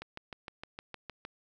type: click train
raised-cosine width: 0.3 ms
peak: -25 dBFS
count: 9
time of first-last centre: 0.02-1.251 s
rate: 6.5 Hz
effects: none